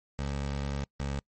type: tone pair in turn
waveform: 20% pulse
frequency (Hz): 69.9 / 69.5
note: C#2 / C#2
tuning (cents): +15 / +5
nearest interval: unison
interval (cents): 10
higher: first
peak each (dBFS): -26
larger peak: neither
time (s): 0.19-0.84 / 1-1.19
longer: first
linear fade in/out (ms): 0
effects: noise-tail reverb RT60 0.1 s tail -26 dB re dry + MP3 32 kbps